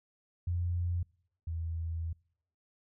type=tone pair in turn; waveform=sine; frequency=87.3 / 82.4 Hz; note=F2 / E2; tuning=0 / 0 cents; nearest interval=minor second; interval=100 cents; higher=first; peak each=-29 / -33 dBFS; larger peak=first; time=0.47-1.03 / 1.47-2.13 s; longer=second; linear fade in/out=5 ms; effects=noise-tail reverb RT60 0.7 s tail -26 dB re dry